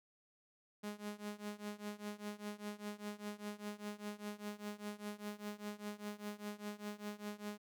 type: tone with tremolo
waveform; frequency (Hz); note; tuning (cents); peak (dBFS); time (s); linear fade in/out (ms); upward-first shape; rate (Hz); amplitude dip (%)
sawtooth; 207.7; G#3; 0; -36; 0.83-7.58; 10; triangle; 5; 95
effects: none